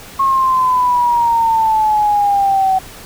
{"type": "exponential sweep", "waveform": "sine", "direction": "down", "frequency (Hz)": [1090, 754], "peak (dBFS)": -10, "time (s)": [0.19, 2.79], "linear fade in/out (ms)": 10, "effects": ["pink hiss -35 dBFS RMS until 3.05 s"]}